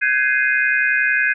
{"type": "chord", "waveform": "sine", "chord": "Ab major seventh", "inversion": "third", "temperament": "equal with one note detuned", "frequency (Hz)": [1530.4, 1661.2, 2093, 2489], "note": ["G6", "Ab6", "C7", "Eb7"], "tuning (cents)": [-42, 0, 0, 0], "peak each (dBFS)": [-20, -18, -23, -21], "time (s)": [0.01, 1.34], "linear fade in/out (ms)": 20, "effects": []}